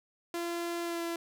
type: tone with pitch glide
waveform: sawtooth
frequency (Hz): 342.2 to 337.5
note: F4 to E4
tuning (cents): -35 to +41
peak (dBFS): -29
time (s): 0.34-1.16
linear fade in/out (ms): 2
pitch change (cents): -24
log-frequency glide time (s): 0.83-1.02
effects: none